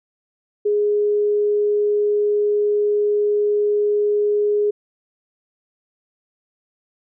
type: tone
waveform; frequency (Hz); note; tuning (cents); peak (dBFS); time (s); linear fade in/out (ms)
sine; 415.3; G#4; 0; -15; 0.65-4.71; 10
effects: none